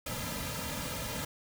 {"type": "noise with comb filter", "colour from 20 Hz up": "pink", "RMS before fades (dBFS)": -37, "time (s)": [0.06, 1.25], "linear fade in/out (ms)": 5, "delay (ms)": 2.7, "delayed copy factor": -0.85, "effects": []}